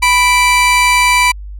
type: tone pair together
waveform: 40% pulse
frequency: 987.8 / 2335 Hz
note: B5 / D7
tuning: 0 / -11 cents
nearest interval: octave + minor third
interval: 1489 cents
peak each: -10 dBFS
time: 0.02-1.32 s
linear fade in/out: 10 ms
effects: added 50 Hz sine -25 dBFS peak until 1.59 s + low-pass 12000 Hz 12 dB/octave